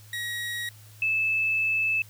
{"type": "tone pair in turn", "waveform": ["30% pulse", "sine"], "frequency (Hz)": [1900, 2620], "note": ["A#6", "E7"], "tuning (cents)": [33, -11], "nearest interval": "tritone", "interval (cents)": 556, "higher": "second", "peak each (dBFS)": [-27, -22], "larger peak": "second", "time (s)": [[0.13, 0.69], [1.02, 2.02]], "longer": "second", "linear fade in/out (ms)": 2, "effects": ["added 106 Hz sine -48 dBFS peak until 2.09 s", "white hiss -54 dBFS RMS until 2.09 s"]}